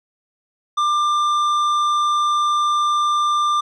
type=tone with tanh clipping; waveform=sine; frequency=1191 Hz; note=D6; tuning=24 cents sharp; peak=-17 dBFS; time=0.77-3.61 s; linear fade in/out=10 ms; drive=10 dB; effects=none